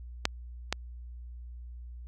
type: clicks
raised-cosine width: 0.2 ms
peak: -7 / -10 dBFS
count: 2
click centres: 0.254 / 0.726 s
effects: added 60 Hz sine -41 dBFS peak until 2.07 s + AAC 48 kbps